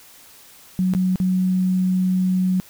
sine tone with dropouts, 185 Hz, F#3, in tune, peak -16 dBFS, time 0.79-2.6 s, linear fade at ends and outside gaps 0 ms, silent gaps 0.937-0.949 / 1.158-1.201 s, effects white hiss -47 dBFS RMS until 2.69 s

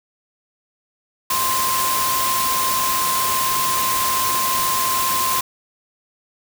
sine tone in noise, 1046.5 Hz, C6, in tune, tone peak -20 dBFS, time 1.3-5.41 s, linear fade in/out 5 ms, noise white, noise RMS -22 dBFS, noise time 1.3-5.41 s, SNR -1 dB, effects none

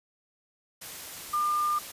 sine tone in noise, 1202 Hz, D6, 40 cents sharp, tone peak -24 dBFS, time 1.33-1.79 s, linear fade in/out 10 ms, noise white, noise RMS -41 dBFS, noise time 0.81-1.92 s, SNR +14 dB, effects resampled to 32000 Hz

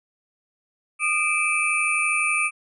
sine tone cluster, 1223 / 2349 / 2512 / 2604 / 9280 Hz, D#6 / D7 / D#7 / E7 / D9, -30 / 0 / +16 / -22 / -22 cents, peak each -27 / -23 / -30 / -25 / -30 dBFS, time 0.99-2.51 s, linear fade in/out 50 ms, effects none

